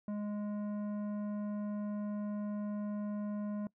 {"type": "tone with tanh clipping", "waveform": "sine", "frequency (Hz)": 207.5, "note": "G#3", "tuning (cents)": -1, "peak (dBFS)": -37, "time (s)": [0.08, 3.67], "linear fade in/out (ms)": 2, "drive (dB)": 11, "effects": ["noise-tail reverb RT60 0.1 s tail -21 dB re dry"]}